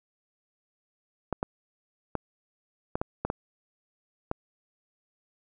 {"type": "clicks", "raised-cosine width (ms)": 1, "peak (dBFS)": -14, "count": 8, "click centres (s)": [1.327, 1.429, 2.153, 2.955, 3.015, 3.25, 3.301, 4.314], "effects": []}